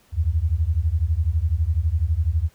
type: beating tone pair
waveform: sine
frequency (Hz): 74.8 / 86.8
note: D2 / F2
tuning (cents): +32 / -10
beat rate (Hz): 12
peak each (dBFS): -21 / -21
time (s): 0.12-2.5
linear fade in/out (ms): 50
effects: pink hiss -58 dBFS RMS until 2.54 s